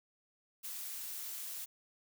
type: noise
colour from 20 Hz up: blue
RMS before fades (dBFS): -43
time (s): 0.63-1.66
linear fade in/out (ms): 20
effects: none